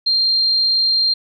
sine tone, 4186 Hz, C8, in tune, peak -13 dBFS, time 0.06-1.14 s, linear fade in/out 10 ms, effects none

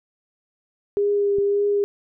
sine tone with vibrato, 404.8 Hz, G#4, 44 cents flat, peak -17 dBFS, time 0.97-1.84 s, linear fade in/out 0 ms, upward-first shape triangle, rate 1.8 Hz, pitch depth 20 cents each way
click, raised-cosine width 3 ms, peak -22 dBFS, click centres 1.385 s
effects none

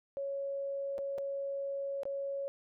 sine tone with dropouts, 554.4 Hz, C#5, in tune, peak -34 dBFS, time 0.17-2.48 s, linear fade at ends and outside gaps 0 ms, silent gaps 0.981-0.988 / 1.18-1.184 / 2.033-2.054 s, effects none

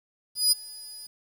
25% pulse tone with ADSR envelope, 4947 Hz, D#8, 11 cents flat, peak -12 dBFS, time 0.35-1.07 s, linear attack 170 ms, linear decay 16 ms, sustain -23 dB, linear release 8 ms, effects 9-bit

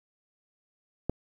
click, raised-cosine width 2 ms, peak -14 dBFS, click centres 1.096 s, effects 9-bit

